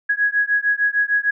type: beating tone pair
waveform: sine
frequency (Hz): 1661.2 / 1667.8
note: G#6 / G#6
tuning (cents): 0 / +7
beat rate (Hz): 6.6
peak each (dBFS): -19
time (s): 0.09-1.31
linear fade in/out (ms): 10
effects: none